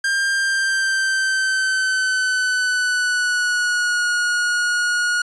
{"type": "tone with pitch glide", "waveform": "45% pulse", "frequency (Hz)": [1594, 1444.9], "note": ["G6", "F#6"], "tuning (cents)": [28, -42], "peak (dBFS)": -17, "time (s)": [0.04, 5.22], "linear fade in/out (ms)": 5, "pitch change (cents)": -170, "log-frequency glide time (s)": [0.29, 4.07], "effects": ["resampled to 22050 Hz"]}